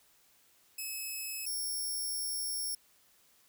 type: tone pair in turn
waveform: 5% pulse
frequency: 2582 / 5471 Hz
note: E7 / F8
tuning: -37 / -37 cents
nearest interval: octave + minor second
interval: 1300 cents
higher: second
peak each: -28 dBFS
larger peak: neither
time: 0.78-1.46 / 1.46-2.75 s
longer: second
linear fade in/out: 5 ms
effects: white hiss -66 dBFS RMS until 3.48 s